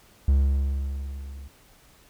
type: tone with level ramp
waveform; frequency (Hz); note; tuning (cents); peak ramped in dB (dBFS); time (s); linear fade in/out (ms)
triangle; 68.7; C#2; -15; -13 to -36; 0.28-1.48; 5
effects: pink hiss -56 dBFS RMS until 2.09 s